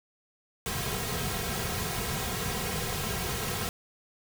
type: noise with comb filter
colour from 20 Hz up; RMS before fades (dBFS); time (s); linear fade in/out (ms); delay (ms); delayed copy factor
pink; -32; 0.66-3.69; 0; 3.4; -0.75
effects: none